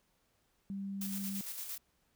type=tone; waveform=sine; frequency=196.7 Hz; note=G3; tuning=6 cents sharp; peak=-37 dBFS; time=0.7-1.41 s; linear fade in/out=0 ms
type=noise with tremolo; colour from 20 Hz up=blue; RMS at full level=-41 dBFS; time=1.01-1.78 s; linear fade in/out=5 ms; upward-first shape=square; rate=8.8 Hz; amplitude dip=40%
effects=pink hiss -75 dBFS RMS until 2.15 s